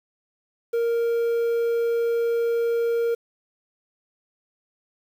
triangle tone with quantisation, 466.2 Hz, A#4, in tune, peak -18 dBFS, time 0.73-3.15 s, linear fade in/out 10 ms, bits 8, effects none

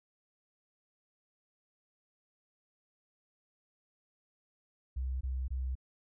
sine tone bursts, 64.6 Hz, C2, 21 cents flat, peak -32 dBFS, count 3, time 4.96-5.754 s, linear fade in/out 10 ms, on 250 ms, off 22 ms, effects none

